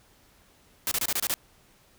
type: noise bursts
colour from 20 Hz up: white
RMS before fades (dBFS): -27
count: 7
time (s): 0.87-1.34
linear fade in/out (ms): 0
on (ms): 44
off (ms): 27
effects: pink hiss -60 dBFS RMS until 1.98 s